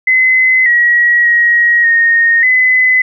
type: tone with pitch steps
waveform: sine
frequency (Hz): 2038 / 1910 / 1893 / 1853 / 2019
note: C7 / A#6 / A#6 / A#6 / B6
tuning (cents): -46 / +42 / +26 / -11 / +38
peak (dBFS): -6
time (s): 0.07-3.02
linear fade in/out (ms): 5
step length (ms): 590
effects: none